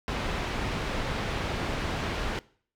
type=low-pass noise; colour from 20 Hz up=pink; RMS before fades=-31 dBFS; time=0.08-2.39 s; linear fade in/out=0 ms; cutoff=3400 Hz; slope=12 dB/octave; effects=noise-tail reverb RT60 0.5 s tail -21 dB re dry